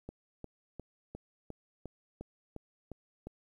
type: click train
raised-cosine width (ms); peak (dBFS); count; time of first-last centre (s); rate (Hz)
2; -29; 10; 0.09-3.27; 2.83
effects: 11-bit